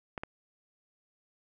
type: clicks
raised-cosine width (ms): 0.5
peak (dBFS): -21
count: 2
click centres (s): 0.178 / 0.235
effects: none